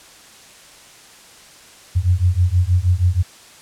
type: beating tone pair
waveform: sine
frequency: 86.7 / 93 Hz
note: F2 / F#2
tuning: -12 / +9 cents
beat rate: 6.3 Hz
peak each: -16 dBFS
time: 1.95-3.23 s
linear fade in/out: 20 ms
effects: white hiss -44 dBFS RMS until 3.61 s + low-pass 9000 Hz 12 dB/octave

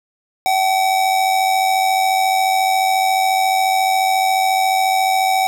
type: tone with amplitude modulation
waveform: square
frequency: 760 Hz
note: F#5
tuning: 46 cents sharp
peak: -12 dBFS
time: 0.46-5.47 s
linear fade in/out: 0 ms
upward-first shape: sine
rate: 94.2 Hz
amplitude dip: 50%
effects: none

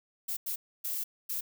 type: noise bursts at uneven times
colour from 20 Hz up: violet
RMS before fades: -34 dBFS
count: 4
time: 0.28-0.37 / 0.46-0.56 / 0.84-1.04 / 1.29-1.41 s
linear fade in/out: 10 ms
effects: none

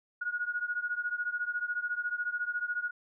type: beating tone pair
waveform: sine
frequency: 1443 / 1457 Hz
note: F#6 / F#6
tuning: -44 / -27 cents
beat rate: 14 Hz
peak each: -33 / -35 dBFS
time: 0.21-2.91 s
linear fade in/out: 10 ms
effects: none

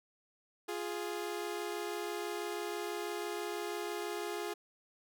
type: tone pair together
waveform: sawtooth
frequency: 349.2 / 415.3 Hz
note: F4 / G#4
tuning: 0 / 0 cents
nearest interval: minor third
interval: 300 cents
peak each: -36 / -35 dBFS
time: 0.68-4.54 s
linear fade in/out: 10 ms
effects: none

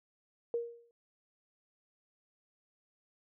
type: tone with exponential decay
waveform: sine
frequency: 469.9 Hz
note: A#4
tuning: 14 cents sharp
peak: -28 dBFS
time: 0.54-0.91 s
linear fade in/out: 1 ms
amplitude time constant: 79 ms
effects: none

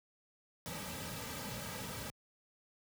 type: noise with comb filter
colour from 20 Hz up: pink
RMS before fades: -43 dBFS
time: 0.66-2.1 s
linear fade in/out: 0 ms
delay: 2.8 ms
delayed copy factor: -0.7
effects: high-pass 60 Hz 12 dB/octave

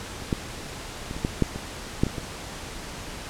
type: clicks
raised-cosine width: 3 ms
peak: -22 / -9 / -19 / -21 / -10 / -6 / -20 / -6 / -15 / -19 dBFS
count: 10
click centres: 0.223 / 0.328 / 1.111 / 1.165 / 1.249 / 1.423 / 1.56 / 2.035 / 2.067 / 2.182 s
effects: pink hiss -37 dBFS RMS until 3.29 s + low-pass 9000 Hz 12 dB/octave

